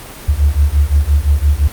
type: beating tone pair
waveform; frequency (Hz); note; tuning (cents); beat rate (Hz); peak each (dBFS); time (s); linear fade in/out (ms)
sine; 69.5 / 75.3; C#2 / D2; +5 / +44; 5.8; -12; 0.28-1.68; 10
effects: pink hiss -32 dBFS RMS until 1.72 s + Opus 32 kbps